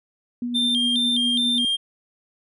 sine tone with tremolo, 242 Hz, B3, 35 cents flat, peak -23 dBFS, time 0.42-1.65 s, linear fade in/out 2 ms, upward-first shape sine, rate 9.7 Hz, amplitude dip 25%
triangle tone with vibrato, 3389 Hz, G#7, 34 cents sharp, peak -18 dBFS, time 0.54-1.77 s, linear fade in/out 20 ms, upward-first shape square, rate 2.4 Hz, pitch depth 97 cents each way
effects resampled to 32000 Hz

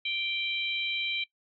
harmonic tone, 784 Hz, G5, in tune, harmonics 3 / 4 / 5, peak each -32 / -33 / -36 dBFS, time 0.05-1.24 s, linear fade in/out 5 ms, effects noise-tail reverb RT60 0.1 s tail -20 dB re dry

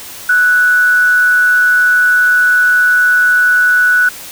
sine tone with amplitude modulation, 1480 Hz, F#6, in tune, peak -5 dBFS, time 0.29-4.09 s, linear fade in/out 5 ms, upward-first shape sine, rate 160 Hz, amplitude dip 35%, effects white hiss -30 dBFS RMS until 4.31 s

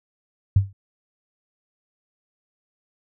sine tone with exponential decay, 98 Hz, G2, in tune, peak -9 dBFS, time 0.56-0.73 s, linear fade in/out 5 ms, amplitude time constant 35 ms, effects none

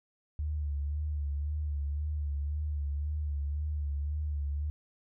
sine tone with vibrato, 73.5 Hz, D2, 2 cents sharp, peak -30 dBFS, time 0.39-4.7 s, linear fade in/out 0 ms, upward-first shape sine, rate 1.9 Hz, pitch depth 54 cents each way, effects none

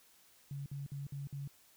sine tone bursts, 140 Hz, C#3, 18 cents sharp, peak -39 dBFS, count 5, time 0.51-1.476 s, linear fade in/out 2 ms, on 150 ms, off 54 ms, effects white hiss -65 dBFS RMS until 1.76 s

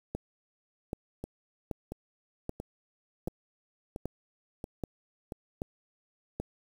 two click trains, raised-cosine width 2 ms, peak -20 / -24 dBFS, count 9 / 7, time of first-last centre 0.15-6.4 / 1.24-5.322 s, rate 1.28 / 1.47 Hz, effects 8-bit

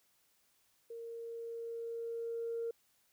sine tone with level ramp, 462.6 Hz, A#4, 13 cents flat, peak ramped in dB -43 to -34 dBFS, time 0.9-2.71 s, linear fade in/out 5 ms, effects tanh soft clip ceiling -30 dBFS + white hiss -73 dBFS RMS until 3.12 s

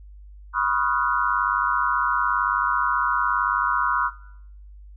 sine tone cluster, 986 / 1084 / 1239 / 1373 / 1472 Hz, B5 / C#6 / D#6 / F6 / F#6, -3 / -39 / -8 / -30 / -9 cents, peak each -26 dBFS, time 0.53-4.11 s, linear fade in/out 50 ms, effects noise-tail reverb RT60 0.7 s tail -18 dB re dry + added 50 Hz sine -41 dBFS peak until 4.96 s

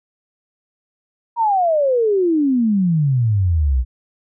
sine exponential sweep, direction down, 960 to 58.9 Hz, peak -13 dBFS, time 1.36-3.85 s, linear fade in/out 50 ms, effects none

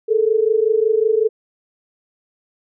sine tone pair together, 427.3 / 452.7 Hz, G#4 / A4, +49 / +49 cents, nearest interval minor second, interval 100 cents, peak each -16 dBFS, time 0.08-1.29 s, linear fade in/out 20 ms, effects none

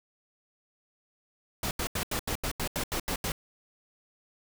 pink noise bursts, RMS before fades -31 dBFS, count 11, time 1.63-3.32 s, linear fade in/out 2 ms, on 80 ms, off 81 ms, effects none

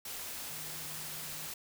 sine tone in noise, 155.56 Hz, D#3, in tune, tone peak -53 dBFS, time 0.49-1.47 s, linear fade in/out 5 ms, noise white, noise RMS -42 dBFS, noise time 0.05-1.54 s, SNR -14 dB, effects none

